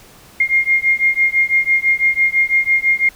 sine beating tone pair, 2123 / 2129 Hz, C7 / C7, +25 / +30 cents, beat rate 6 Hz, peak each -15 dBFS, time 0.4-3.09 s, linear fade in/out 5 ms, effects pink hiss -44 dBFS RMS until 3.15 s

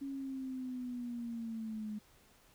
sine linear sweep, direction down, 277.2 to 210 Hz, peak -38 dBFS, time 0.01-1.99 s, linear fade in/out 10 ms, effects pink hiss -65 dBFS RMS until 2.54 s

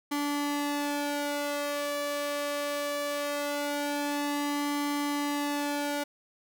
sawtooth tone with flanger, 289.4 Hz, D4, 25 cents flat, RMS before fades -31 dBFS, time 0.11-6.04 s, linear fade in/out 10 ms, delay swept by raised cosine 0.96 to 1.82 ms, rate 0.21 Hz, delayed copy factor +0.7, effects none

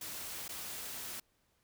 white noise with dropouts, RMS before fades -43 dBFS, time 0.01-1.2 s, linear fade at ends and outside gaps 5 ms, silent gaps 0.481-0.49 s, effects pink hiss -75 dBFS RMS until 1.63 s

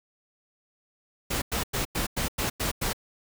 pink noise bursts, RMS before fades -28 dBFS, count 8, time 1.3-2.932 s, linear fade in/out 10 ms, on 120 ms, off 96 ms, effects none

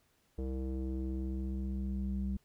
square tone with low-pass filter sweep, 65.41 Hz, C2, in tune, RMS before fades -36 dBFS, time 0.38-2.37 s, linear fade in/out 5 ms, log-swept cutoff 430 to 190 Hz, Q 3.1, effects pink hiss -72 dBFS RMS until 2.44 s

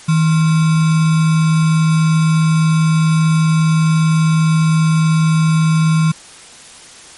sine tone with sample-and-hold, 160 Hz, D#3, 49 cents sharp, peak -9 dBFS, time 0.08-6.12 s, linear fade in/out 10 ms, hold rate 1225 Hz, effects white hiss -38 dBFS RMS until 7.17 s + MP3 48 kbps

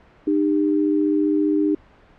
sine tone pair together, 304.3 / 399.4 Hz, D#4 / G4, -38 / +32 cents, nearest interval perfect fourth, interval 470 cents, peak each -17 / -23 dBFS, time 0.27-1.75 s, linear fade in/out 5 ms, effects pink hiss -51 dBFS RMS until 2.18 s + low-pass 2000 Hz 12 dB/octave

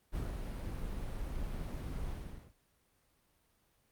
brown noise with ADSR envelope, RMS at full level -36 dBFS, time 0.12-2.54 s, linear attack 33 ms, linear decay 170 ms, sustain -3 dB, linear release 460 ms, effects pink hiss -73 dBFS RMS until 3.91 s + Opus 32 kbps

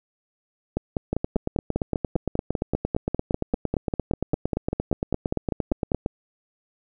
two click trains, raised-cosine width 2 ms, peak -10 / -10 dBFS, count 44 / 27, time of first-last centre 1.13-6.061 / 0.77-5.919 s, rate 8.72 / 5.05 Hz, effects none

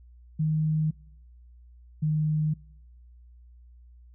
sine tone pair in turn, 155.56 / 153.77 Hz, D#3 / D#3, 0 / -20 cents, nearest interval unison, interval 20 cents, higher first, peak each -22 dBFS, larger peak neither, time 0.39-0.91 / 2.02-2.54 s, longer neither, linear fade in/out 10 ms, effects noise-tail reverb RT60 0.9 s tail -26 dB re dry + added 60 Hz sine -49 dBFS peak until 4.14 s

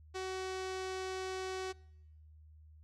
sawtooth tone with low-pass filter, 375.8 Hz, F#4, 27 cents sharp, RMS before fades -40 dBFS, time 0.14-1.73 s, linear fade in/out 20 ms, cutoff 6400 Hz, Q 1.2, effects noise-tail reverb RT60 1.0 s tail -26 dB re dry + added 77 Hz sine -55 dBFS peak until 2.83 s

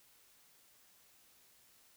silence, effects white hiss -66 dBFS RMS until 1.96 s

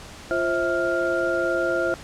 sine tone cluster, 346.9 / 529 / 653 / 1401 Hz, F4 / C5 / E5 / F6, -12 / +19 / -17 / +5 cents, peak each -26 dBFS, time 0.31-1.94 s, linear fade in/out 0 ms, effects pink hiss -41 dBFS RMS until 2.03 s + low-pass 8000 Hz 12 dB/octave

